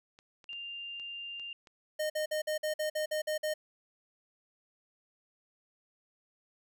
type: clicks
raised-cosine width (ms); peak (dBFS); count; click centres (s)
0.2; -38; 6; 0.189 / 0.442 / 0.531 / 0.998 / 1.397 / 1.672
type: tone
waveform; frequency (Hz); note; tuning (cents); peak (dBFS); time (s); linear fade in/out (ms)
sine; 2794; F7; 0; -39; 0.49-1.53; 2
type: tone bursts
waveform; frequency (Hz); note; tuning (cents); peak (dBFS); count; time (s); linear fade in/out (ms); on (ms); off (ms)
square; 614; D#5; -23; -31; 10; 1.99-3.54; 10; 110; 50
effects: none